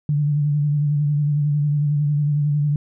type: tone with vibrato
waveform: sine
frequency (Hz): 146.83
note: D3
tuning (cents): 0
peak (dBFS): -16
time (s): 0.09-2.76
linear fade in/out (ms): 2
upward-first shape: sine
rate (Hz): 11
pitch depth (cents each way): 38
effects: none